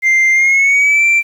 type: tone with pitch glide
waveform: sine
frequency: 2093 to 2349 Hz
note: C7 to D7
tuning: 0 to 0 cents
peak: -5 dBFS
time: 0.02-1.23 s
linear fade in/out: 50 ms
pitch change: +200 cents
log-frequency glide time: 0.32-1.05 s
effects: tanh soft clip ceiling -7 dBFS + 7-bit